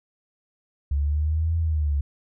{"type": "exponential two-way sweep", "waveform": "sine", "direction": "up then down", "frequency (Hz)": [69.8, 83.3, 69.8], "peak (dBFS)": -20, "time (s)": [0.91, 2.01], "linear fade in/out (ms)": 5, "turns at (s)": 1.57, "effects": []}